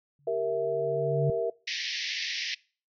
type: tone with exponential growth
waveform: sine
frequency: 142.9 Hz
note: D3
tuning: 47 cents flat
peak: -22 dBFS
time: 0.19-1.3 s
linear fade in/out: 2 ms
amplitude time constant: 240 ms
type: chord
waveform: sine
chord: E diminished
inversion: first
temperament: equal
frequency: 392 / 466.2 / 659.3 Hz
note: G4 / Bb4 / E5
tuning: 0 / 0 / 0 cents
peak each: -34 / -28 / -30 dBFS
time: 0.27-1.5 s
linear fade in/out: 5 ms
type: band-pass noise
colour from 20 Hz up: pink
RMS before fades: -33 dBFS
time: 1.67-2.55 s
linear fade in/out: 10 ms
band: 1800 to 5800 Hz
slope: 96 dB/octave
effects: noise-tail reverb RT60 0.4 s tail -24 dB re dry